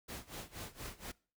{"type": "noise with tremolo", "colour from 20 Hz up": "pink", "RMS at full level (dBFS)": -44, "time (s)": [0.08, 1.12], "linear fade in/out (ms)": 10, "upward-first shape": "sine", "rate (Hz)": 4.2, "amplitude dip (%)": 90, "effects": ["noise-tail reverb RT60 0.4 s tail -23 dB re dry"]}